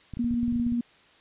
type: clicks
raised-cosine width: 5 ms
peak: -24 dBFS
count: 12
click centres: 0.137 / 0.171 / 0.244 / 0.31 / 0.341 / 0.431 / 0.48 / 0.525 / 0.559 / 0.598 / 0.666 / 0.722 s
type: tone with tremolo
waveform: sine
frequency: 238.1 Hz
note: A#3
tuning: 37 cents sharp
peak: -22 dBFS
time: 0.19-0.81 s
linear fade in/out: 5 ms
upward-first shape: triangle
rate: 17 Hz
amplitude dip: 30%
effects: white hiss -57 dBFS RMS until 1.2 s + resampled to 8000 Hz

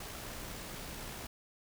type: noise with amplitude modulation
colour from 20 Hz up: pink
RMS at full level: -43 dBFS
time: 0-1.27 s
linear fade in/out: 5 ms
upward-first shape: sine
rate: 60.6 Hz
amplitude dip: 25%
effects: none

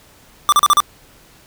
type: tone bursts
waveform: square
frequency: 1179 Hz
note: D6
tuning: 6 cents sharp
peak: -9 dBFS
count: 5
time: 0.49-0.803 s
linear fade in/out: 0 ms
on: 33 ms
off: 37 ms
effects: pink hiss -48 dBFS RMS until 1.46 s

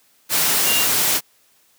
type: tone in noise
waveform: sine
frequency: 2794 Hz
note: F7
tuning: in tune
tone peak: -21 dBFS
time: 0.64-0.87 s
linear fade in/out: 50 ms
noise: white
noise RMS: -18 dBFS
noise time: 0.29-1.21 s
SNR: -6 dB
effects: white hiss -58 dBFS RMS until 1.78 s + high-pass 100 Hz 12 dB/octave

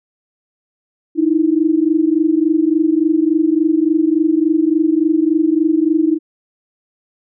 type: tone pair together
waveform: sine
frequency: 306.1 / 329.6 Hz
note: D#4 / E4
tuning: -28 / 0 cents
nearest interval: minor second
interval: 128 cents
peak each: -14 dBFS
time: 1.15-6.19 s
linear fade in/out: 50 ms
effects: none

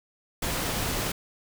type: noise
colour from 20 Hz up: pink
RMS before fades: -29 dBFS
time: 0.42-1.12 s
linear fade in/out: 5 ms
effects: none

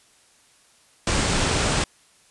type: low-pass noise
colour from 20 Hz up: pink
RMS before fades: -22 dBFS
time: 1.07-1.84 s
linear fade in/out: 2 ms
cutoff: 9400 Hz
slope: 96 dB/octave
effects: white hiss -57 dBFS RMS until 2.3 s + resampled to 24000 Hz

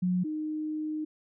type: tone pair in turn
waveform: sine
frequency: 181.2 / 308.1 Hz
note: F#3 / D#4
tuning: -36 / -17 cents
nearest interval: major sixth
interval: 919 cents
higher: second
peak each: -24 / -30 dBFS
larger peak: first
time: 0.02-0.24 / 0.24-1.05 s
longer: second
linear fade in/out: 10 ms
effects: none

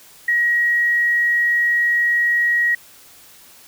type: tone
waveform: sine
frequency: 1900 Hz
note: A#6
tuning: 33 cents sharp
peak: -14 dBFS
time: 0.28-2.75 s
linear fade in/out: 5 ms
effects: white hiss -46 dBFS RMS until 3.67 s

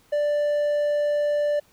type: tone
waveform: triangle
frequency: 588 Hz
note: D5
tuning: 2 cents sharp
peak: -18 dBFS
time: 0.12-1.6 s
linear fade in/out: 10 ms
effects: pink hiss -59 dBFS RMS until 1.72 s

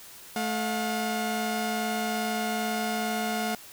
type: tone pair together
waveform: sawtooth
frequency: 217.6 / 715.2 Hz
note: A3 / F5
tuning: -19 / +41 cents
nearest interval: octave + major sixth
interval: 2060 cents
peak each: -26 dBFS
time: 0.36-3.55 s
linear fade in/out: 2 ms
effects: white hiss -47 dBFS RMS until 3.72 s

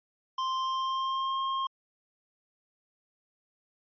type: tone with pitch glide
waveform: square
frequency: 1046.5 to 1068.5 Hz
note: C6 to C6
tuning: 0 to +36 cents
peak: -29 dBFS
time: 0.38-1.67 s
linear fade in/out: 5 ms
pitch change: +36 cents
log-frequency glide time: 0.56-1.39 s
effects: resampled to 11025 Hz

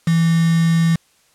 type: tone with quantisation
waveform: sine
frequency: 165.5 Hz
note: E3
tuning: 7 cents sharp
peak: -12 dBFS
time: 0.07-0.96 s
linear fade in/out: 5 ms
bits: 4
effects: white hiss -57 dBFS RMS until 1.34 s + low-pass 10000 Hz 12 dB/octave

